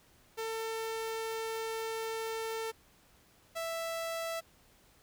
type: tone pair in turn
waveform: sawtooth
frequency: 447.9 / 660.4 Hz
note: A4 / E5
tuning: +31 / +3 cents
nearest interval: perfect fifth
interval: 672 cents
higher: second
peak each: -31 / -31 dBFS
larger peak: neither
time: 0.37-2.72 / 3.55-4.41 s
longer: first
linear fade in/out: 20 ms
effects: pink hiss -64 dBFS RMS until 5.02 s